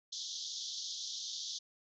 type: band-pass noise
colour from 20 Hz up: pink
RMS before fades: -42 dBFS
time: 0.12-1.59 s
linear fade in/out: 10 ms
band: 3300 to 6600 Hz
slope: 96 dB/octave
effects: none